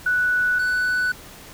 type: tone pair in turn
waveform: sine / triangle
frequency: 1480 / 1489.4 Hz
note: F#6 / F#6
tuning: 0 / +11 cents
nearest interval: unison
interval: 11 cents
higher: second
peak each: -17 dBFS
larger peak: neither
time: 0.06-0.59 / 0.59-1.12 s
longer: neither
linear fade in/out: 5 ms
effects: pink hiss -42 dBFS RMS until 1.53 s